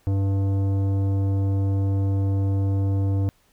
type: tone with tanh clipping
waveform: sine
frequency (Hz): 97.9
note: G2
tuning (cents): -2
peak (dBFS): -21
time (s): 0.07-3.29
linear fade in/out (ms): 0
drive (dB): 13
effects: pink hiss -62 dBFS RMS until 3.52 s